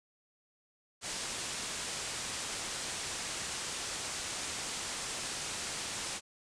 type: low-pass noise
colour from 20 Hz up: white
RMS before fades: -39 dBFS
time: 1.01-6.21 s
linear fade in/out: 50 ms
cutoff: 9100 Hz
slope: 48 dB/octave
effects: none